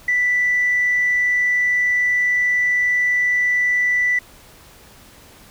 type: tone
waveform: sine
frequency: 1975.5 Hz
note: B6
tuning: in tune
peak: -14 dBFS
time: 0.08-4.19 s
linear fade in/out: 5 ms
effects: tanh soft clip ceiling -10 dBFS + pink hiss -46 dBFS RMS until 5.5 s